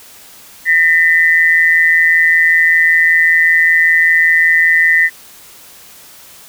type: tone pair together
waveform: sine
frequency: 1823 / 1988.2 Hz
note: A#6 / B6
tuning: -39 / +11 cents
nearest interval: major second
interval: 150 cents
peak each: -10 dBFS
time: 0.65-5.1 s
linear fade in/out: 50 ms
effects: white hiss -39 dBFS RMS until 6.48 s